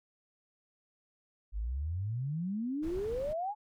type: exponential sweep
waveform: sine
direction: up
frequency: 47.95 to 862 Hz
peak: -32 dBFS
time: 1.52-3.55 s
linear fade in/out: 50 ms
type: noise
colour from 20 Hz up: brown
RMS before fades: -43 dBFS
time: 2.82-3.34 s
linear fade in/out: 20 ms
effects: none